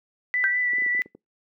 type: tone with vibrato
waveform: sine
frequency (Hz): 1975.5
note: B6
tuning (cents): 0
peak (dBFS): -21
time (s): 0.34-1.02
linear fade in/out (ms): 0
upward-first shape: triangle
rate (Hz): 4.9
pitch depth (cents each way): 21
type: tone with exponential decay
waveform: sine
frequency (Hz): 1563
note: G6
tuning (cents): -6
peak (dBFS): -17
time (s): 0.44-0.61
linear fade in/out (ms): 0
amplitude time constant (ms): 36
type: clicks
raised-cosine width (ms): 3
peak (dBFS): -23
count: 8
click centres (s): 0.734 / 0.784 / 0.821 / 0.863 / 0.949 / 0.993 / 1.06 / 1.15
effects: noise-tail reverb RT60 0.2 s tail -25 dB re dry + high-pass 400 Hz 12 dB/octave